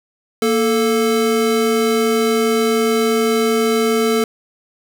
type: tone pair together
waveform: square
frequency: 233.1 / 440 Hz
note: A#3 / A4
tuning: 0 / 0 cents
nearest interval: major seventh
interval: 1100 cents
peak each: -19 / -16 dBFS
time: 0.42-4.24 s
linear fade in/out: 2 ms
effects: none